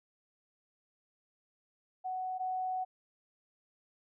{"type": "tone pair in turn", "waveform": "sine", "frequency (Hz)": [744, 744], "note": ["F#5", "F#5"], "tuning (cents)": [9, 9], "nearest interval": "unison", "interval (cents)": 0, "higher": "neither", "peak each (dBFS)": [-34, -32], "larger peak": "second", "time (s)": [[2.04, 2.39], [2.39, 2.85]], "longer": "second", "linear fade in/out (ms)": 20, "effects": []}